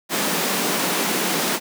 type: high-pass noise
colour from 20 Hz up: pink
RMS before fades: -22 dBFS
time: 0.09-1.6 s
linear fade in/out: 50 ms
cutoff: 170 Hz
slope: 48 dB/octave
effects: none